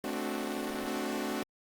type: chord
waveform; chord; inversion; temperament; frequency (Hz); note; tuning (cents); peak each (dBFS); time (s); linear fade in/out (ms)
sawtooth; D dominant seventh; second; equal with one note detuned; 217.7 / 261.6 / 293.7 / 370; A3 / C4 / D4 / F#4; -18 / 0 / 0 / 0; -34; 0.04-1.43; 2
effects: Opus 24 kbps